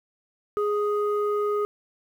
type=tone pair together; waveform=sine; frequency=415.3 / 1245.6 Hz; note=G#4 / D#6; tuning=0 / +2 cents; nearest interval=octave + perfect fifth; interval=1902 cents; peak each=-22 / -28 dBFS; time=0.57-1.65 s; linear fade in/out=0 ms; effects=tanh soft clip ceiling -16 dBFS + 9-bit